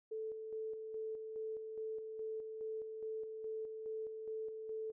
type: tone with tremolo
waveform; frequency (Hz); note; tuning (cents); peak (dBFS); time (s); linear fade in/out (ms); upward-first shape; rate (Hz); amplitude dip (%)
sine; 439.2; A4; -3; -39; 0.11-4.92; 10; square; 2.4; 40
effects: none